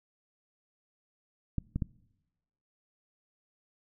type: clicks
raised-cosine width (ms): 5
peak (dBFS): -18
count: 3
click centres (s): 1.583 / 1.76 / 1.822
effects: noise-tail reverb RT60 1.0 s tail -23 dB re dry